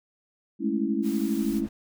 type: chord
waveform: sine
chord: A major seventh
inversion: third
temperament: equal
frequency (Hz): 207.7 / 220 / 277.2 / 329.6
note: G#3 / A3 / C#4 / E4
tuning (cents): 0 / 0 / 0 / 0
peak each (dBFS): -29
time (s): 0.59-1.68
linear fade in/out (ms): 50
type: noise with exponential growth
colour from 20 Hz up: brown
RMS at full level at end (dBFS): -39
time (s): 0.95-1.69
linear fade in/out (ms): 5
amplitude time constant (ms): 160
type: noise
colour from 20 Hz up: white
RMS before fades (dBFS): -44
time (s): 1.02-1.62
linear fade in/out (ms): 50
effects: none